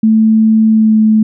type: tone with pitch glide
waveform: sine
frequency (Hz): 220 to 217.3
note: A3 to A3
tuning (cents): 0 to -21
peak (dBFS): -5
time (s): 0.03-1.23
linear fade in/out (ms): 5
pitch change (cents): -21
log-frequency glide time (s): 0.69-0.98
effects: none